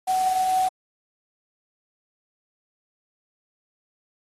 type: tone in noise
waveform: sine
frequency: 749 Hz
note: F#5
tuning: 21 cents sharp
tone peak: -19 dBFS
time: 0.07-0.69 s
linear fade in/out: 10 ms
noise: white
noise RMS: -36 dBFS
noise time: 0.07-0.69 s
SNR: +14 dB
effects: AAC 32 kbps